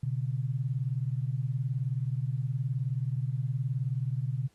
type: beating tone pair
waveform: sine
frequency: 123.47 / 142.47 Hz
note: B2 / C#3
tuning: 0 / +48 cents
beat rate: 19 Hz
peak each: -30 / -32 dBFS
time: 0.03-4.48 s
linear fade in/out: 5 ms
effects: pink hiss -69 dBFS RMS until 4.54 s + AAC 32 kbps